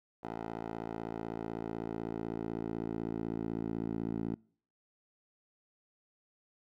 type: tone with band-pass filter sweep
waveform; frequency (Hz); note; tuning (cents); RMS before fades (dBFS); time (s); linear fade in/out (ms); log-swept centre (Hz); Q
10% pulse; 56; A1; +31; -38; 0.23-4.35; 10; 640 to 270; 1.4
effects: noise-tail reverb RT60 0.5 s tail -25 dB re dry